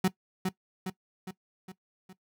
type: tone with echo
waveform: 35% pulse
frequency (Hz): 186.5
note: F#3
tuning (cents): +14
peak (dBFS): -20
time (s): 0.04-0.08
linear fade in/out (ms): 5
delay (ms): 410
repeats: 5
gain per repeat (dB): -5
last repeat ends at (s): 2.13
effects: noise-tail reverb RT60 0.1 s tail -18 dB re dry